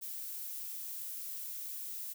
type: noise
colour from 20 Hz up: violet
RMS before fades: -42 dBFS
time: 0.01-2.14 s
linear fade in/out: 20 ms
effects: none